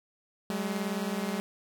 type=beating tone pair; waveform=sawtooth; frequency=191.9 / 210.9 Hz; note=G3 / G#3; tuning=-37 / +27 cents; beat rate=19 Hz; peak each=-29 dBFS; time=0.5-1.4 s; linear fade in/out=0 ms; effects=none